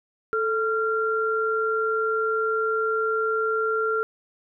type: tone pair together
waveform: sine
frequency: 440 / 1380.1 Hz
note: A4 / F6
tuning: 0 / -21 cents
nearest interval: octave + minor sixth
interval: 1979 cents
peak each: -24 dBFS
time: 0.33-4.03 s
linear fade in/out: 0 ms
effects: none